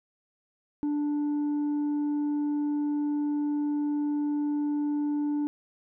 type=tone with tanh clipping; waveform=sine; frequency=293.7 Hz; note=D4; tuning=in tune; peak=-26 dBFS; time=0.83-5.47 s; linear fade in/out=0 ms; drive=3 dB; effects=none